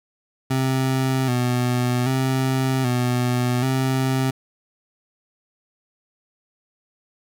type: tone with vibrato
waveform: 25% pulse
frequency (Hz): 127.7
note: C3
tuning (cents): -42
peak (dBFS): -15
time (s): 0.5-4.31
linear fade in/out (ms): 10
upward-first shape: square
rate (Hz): 0.64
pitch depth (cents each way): 54
effects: none

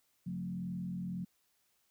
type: tone with frequency modulation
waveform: sine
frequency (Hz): 180.5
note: F#3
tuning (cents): -43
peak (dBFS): -36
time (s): 0.26-1.25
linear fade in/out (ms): 10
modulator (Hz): 41.8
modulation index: 0.81
effects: white hiss -75 dBFS RMS until 1.9 s

